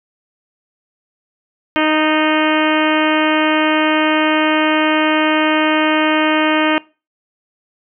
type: harmonic tone with a mistuned harmonic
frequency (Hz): 310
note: D#4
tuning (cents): -6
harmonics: 1 / 2 / 3 / 4 / 5 / 6 / 7 / 8 / 9 / 10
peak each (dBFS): -16 / -19 / -21 / -22 / -23 / -24 / -24 / -25 / -26 / -26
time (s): 1.76-6.78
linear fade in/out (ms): 0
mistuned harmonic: 6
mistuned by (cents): -18
effects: noise-tail reverb RT60 0.3 s tail -22 dB re dry